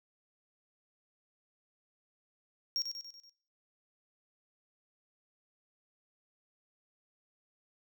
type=tone with echo; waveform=triangle; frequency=5570 Hz; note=F8; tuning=5 cents flat; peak=-29 dBFS; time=2.76-2.82 s; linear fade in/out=0 ms; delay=95 ms; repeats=5; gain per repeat=-5 dB; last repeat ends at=3.295 s; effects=noise-tail reverb RT60 0.5 s tail -20 dB re dry